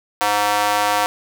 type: tone with high-pass filter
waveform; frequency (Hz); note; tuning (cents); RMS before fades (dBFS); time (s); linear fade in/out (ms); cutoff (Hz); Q
square; 103.7; G#2; -2; -18; 0.21-1.06; 0; 810; 2
effects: none